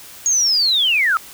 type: linear sweep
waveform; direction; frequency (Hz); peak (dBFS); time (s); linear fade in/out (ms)
sine; down; 6700 to 1244.5; -13; 0.26-1.17; 0
effects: white hiss -39 dBFS RMS until 1.33 s